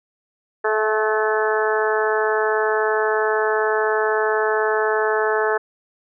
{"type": "harmonic tone with a mistuned harmonic", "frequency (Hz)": 216.1, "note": "A3", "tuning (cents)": -31, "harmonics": [2, 3, 4, 5, 6, 7, 8], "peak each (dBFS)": [-20, -26, -25, -28, -28, -27, -26], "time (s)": [0.64, 5.58], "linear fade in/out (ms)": 10, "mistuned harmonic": 3, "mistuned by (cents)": 18, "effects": []}